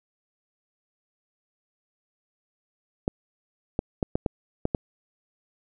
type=clicks; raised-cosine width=2 ms; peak=-10 dBFS; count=7; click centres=3.079 / 3.791 / 4.028 / 4.155 / 4.262 / 4.654 / 4.748 s; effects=none